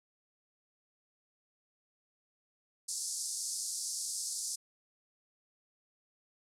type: band-pass noise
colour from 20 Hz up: white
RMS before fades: -38 dBFS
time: 2.88-4.56 s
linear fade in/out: 10 ms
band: 4700 to 10000 Hz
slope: 48 dB/octave
effects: none